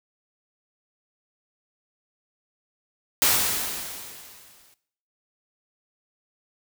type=noise with exponential decay; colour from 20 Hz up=white; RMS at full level=-18 dBFS; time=3.22-4.74 s; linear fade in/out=0 ms; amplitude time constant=330 ms; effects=noise-tail reverb RT60 0.6 s tail -17 dB re dry